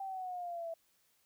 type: exponential sweep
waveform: sine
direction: down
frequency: 784 to 656 Hz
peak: -38 dBFS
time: 0-0.74 s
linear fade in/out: 5 ms
effects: white hiss -73 dBFS RMS until 1.25 s